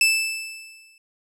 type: tone with exponential decay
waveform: sawtooth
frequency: 2637 Hz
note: E7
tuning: in tune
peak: -10 dBFS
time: 0.01-0.98 s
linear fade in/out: 2 ms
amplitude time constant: 210 ms
effects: low-pass 12000 Hz 12 dB/octave